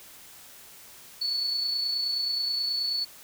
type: tone with amplitude modulation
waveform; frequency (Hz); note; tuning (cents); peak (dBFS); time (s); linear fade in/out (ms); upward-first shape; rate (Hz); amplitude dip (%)
sine; 4435; C#8; 0; -24; 1.21-3.05; 10; sine; 29.4; 35
effects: white hiss -49 dBFS RMS until 3.23 s